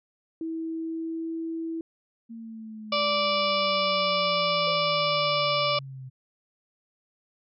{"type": "tone with pitch glide", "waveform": "sine", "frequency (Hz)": [325, 327.4], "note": ["E4", "E4"], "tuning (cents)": [-24, -12], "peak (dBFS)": -29, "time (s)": [0.41, 1.81], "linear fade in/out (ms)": 2, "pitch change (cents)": 12, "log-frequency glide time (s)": [0.77, 1.31]}
{"type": "linear sweep", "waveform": "sine", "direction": "down", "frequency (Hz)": [230, 128.8], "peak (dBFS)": -37, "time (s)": [2.29, 6.1], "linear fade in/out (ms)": 20}
{"type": "harmonic tone", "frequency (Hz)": 584, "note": "D5", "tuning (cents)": -10, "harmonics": [1, 2, 4, 5, 6, 7, 8, 9], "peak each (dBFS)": [-27, -27, -31, -32, -33, -37, -36, -34], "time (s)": [2.92, 5.79], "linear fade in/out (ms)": 5}
{"type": "tone with exponential decay", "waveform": "sine", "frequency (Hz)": 523.3, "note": "C5", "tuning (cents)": 0, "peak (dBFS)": -30, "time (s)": [4.67, 4.91], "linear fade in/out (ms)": 5, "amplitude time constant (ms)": 51}
{"effects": []}